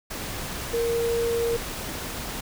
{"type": "tone in noise", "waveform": "sine", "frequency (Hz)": 466.2, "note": "A#4", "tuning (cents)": 0, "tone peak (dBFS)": -22, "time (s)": [0.73, 1.57], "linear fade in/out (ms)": 10, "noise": "pink", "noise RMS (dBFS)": -33, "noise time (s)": [0.1, 2.41], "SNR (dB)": 8, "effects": []}